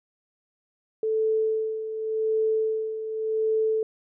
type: tone with tremolo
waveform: sine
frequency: 439 Hz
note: A4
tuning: 4 cents flat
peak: -20 dBFS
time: 1.03-3.83 s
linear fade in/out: 2 ms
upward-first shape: sine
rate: 0.88 Hz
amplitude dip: 65%
effects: none